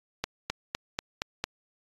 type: accelerating click train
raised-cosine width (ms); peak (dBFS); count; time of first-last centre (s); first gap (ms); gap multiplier
0.2; -11; 6; 0.24-1.44; 260; 0.96
effects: AAC 32 kbps